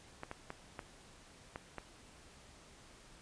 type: clicks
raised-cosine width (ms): 0.5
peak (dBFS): -27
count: 6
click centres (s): 0.234 / 0.314 / 0.504 / 0.792 / 1.559 / 1.783
effects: pink hiss -59 dBFS RMS until 3.21 s + resampled to 22050 Hz